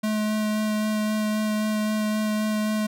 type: tone with vibrato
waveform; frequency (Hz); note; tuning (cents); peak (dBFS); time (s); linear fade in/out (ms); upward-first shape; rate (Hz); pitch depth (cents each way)
square; 214; A3; -48; -23; 0.03-2.87; 10; sine; 3.8; 10
effects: none